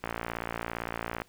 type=click train; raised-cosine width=0.5 ms; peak=-17 dBFS; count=69; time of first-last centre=0.04-1.219 s; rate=57.7 Hz; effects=pink hiss -62 dBFS RMS until 1.28 s